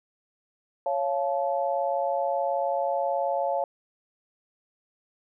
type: chord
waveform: sine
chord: Db augmented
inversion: none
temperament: just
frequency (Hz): 554.4 / 693 / 866.2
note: Db5 / F5 / A5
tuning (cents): 0 / -14 / -27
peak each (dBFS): -27 / -28 / -30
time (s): 0.86-3.64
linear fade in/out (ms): 2
effects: none